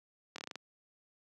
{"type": "slowing click train", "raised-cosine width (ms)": 0.2, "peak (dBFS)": -24, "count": 7, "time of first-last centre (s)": [0.36, 0.556], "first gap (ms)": 23, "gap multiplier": 1.14, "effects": ["high-pass 200 Hz 12 dB/octave"]}